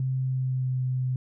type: tone with pitch glide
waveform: sine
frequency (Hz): 130.81 to 128.27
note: C3 to C3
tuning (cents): 0 to -34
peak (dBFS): -24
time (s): 0-1.16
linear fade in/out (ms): 2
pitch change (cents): -34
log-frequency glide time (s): 0.15-0.83
effects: none